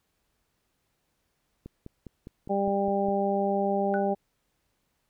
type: click train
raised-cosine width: 3 ms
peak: -28 dBFS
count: 8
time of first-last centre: 1.66-3.086 s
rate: 4.91 Hz
type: harmonic tone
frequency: 198.5 Hz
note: G3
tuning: 22 cents sharp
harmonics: 1 / 2 / 3 / 4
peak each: -29 / -29 / -29 / -29 dBFS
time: 2.49-4.15 s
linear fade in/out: 20 ms
type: tone with exponential decay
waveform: sine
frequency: 1480 Hz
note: F#6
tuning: in tune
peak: -30 dBFS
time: 3.94-4.14 s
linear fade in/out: 0 ms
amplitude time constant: 42 ms
effects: pink hiss -75 dBFS RMS until 5.09 s